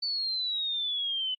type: exponential sweep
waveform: sine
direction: down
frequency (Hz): 4540 to 3000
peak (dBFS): -28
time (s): 0.02-1.35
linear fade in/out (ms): 10
effects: AAC 32 kbps